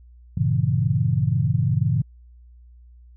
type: chord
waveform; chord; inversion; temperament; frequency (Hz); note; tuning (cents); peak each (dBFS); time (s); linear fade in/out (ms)
sine; G diminished seventh; none; equal; 98 / 116.54 / 138.59 / 164.81; G2 / Bb2 / Db3 / Fb3; 0 / 0 / 0 / 0; -25 / -22 / -22 / -25; 0.37-2.02; 5
effects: added 60 Hz sine -45 dBFS peak until 3.16 s